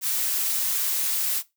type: noise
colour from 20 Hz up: blue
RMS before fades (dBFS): -25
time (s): 0.01-1.43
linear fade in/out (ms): 50
effects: noise-tail reverb RT60 0.2 s tail -18 dB re dry